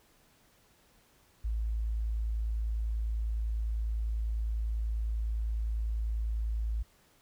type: tone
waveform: sine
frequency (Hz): 55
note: A1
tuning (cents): 0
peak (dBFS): -29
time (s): 1.44-6.83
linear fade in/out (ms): 10
effects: pink hiss -65 dBFS RMS until 7.21 s